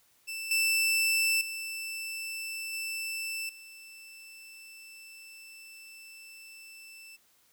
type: tone with level steps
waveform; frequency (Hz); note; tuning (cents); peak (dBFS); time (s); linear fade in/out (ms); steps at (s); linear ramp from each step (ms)
sawtooth; 2657; E7; +13; -32 / -21 / -32 / -30 / -44; 0.27-7.17; 20; 0.51 / 1.41 / 2.73 / 3.49; 2
effects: white hiss -66 dBFS RMS until 7.52 s